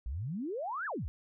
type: exponential two-way sweep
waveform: sine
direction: up then down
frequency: 54 to 1762 to 54 Hz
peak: -34 dBFS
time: 0.06-1.08 s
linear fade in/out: 0 ms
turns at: 0.86 s
effects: none